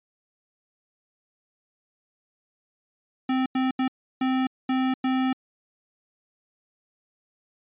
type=tone bursts at uneven times; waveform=square; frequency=260 Hz; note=C4; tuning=11 cents flat; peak=-22 dBFS; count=6; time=3.29-3.46 / 3.55-3.71 / 3.79-3.88 / 4.21-4.47 / 4.69-4.94 / 5.04-5.33 s; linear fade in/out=5 ms; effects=resampled to 8000 Hz